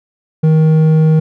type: tone with hard clipping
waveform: sine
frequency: 157.5 Hz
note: D#3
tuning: 21 cents sharp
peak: -8 dBFS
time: 0.43-1.2 s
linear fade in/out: 10 ms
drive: 6 dB
effects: none